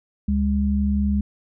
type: tone pair together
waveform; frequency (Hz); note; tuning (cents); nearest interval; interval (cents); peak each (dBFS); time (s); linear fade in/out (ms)
sine; 72 / 203.6; D2 / G#3; -34 / -34; octave + tritone; 1800; -21 / -20; 0.28-1.21; 5
effects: none